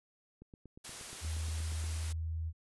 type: click train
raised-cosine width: 3 ms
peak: -39 dBFS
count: 13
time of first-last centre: 0.42-1.84 s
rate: 8.45 Hz
type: noise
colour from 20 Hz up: white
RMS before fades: -45 dBFS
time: 0.84-2.13 s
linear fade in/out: 10 ms
type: tone with pitch glide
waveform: sine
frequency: 79.9 to 81.06 Hz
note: D#2 to E2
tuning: +47 to -29 cents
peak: -34 dBFS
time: 1.21-2.53 s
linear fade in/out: 50 ms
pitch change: +24 cents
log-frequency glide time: 1.78-2.25 s
effects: resampled to 24000 Hz